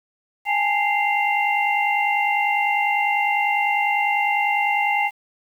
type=tone cluster; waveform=sine; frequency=817 / 867 / 2092 / 2759 Hz; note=G#5 / A5 / C7 / F7; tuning=-29 / -26 / -1 / -22 cents; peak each=-21 / -26 / -22 / -27 dBFS; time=0.45-5.11 s; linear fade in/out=50 ms; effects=8-bit